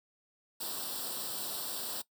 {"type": "noise with comb filter", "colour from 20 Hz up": "white", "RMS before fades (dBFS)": -38, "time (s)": [0.6, 2.02], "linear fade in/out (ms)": 10, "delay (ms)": 0.23, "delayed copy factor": 0.8, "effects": ["noise-tail reverb RT60 0.1 s tail -19 dB re dry", "high-pass 200 Hz 12 dB/octave"]}